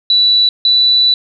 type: tone pair in turn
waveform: sine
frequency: 3951 / 3965 Hz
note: B7 / B7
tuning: 0 / +6 cents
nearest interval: unison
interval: 6 cents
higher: second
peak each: -7 dBFS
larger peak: neither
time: 0.1-0.49 / 0.65-1.14 s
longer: second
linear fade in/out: 2 ms
effects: none